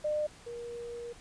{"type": "tone pair in turn", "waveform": "sine", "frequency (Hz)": [603, 474.1], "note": ["D5", "A#4"], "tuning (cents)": [46, 29], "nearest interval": "major third", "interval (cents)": 417, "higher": "first", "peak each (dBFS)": [-28, -38], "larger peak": "first", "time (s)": [[0.04, 0.27], [0.46, 1.13]], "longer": "second", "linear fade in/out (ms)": 10, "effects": ["pink hiss -54 dBFS RMS until 1.2 s", "resampled to 22050 Hz"]}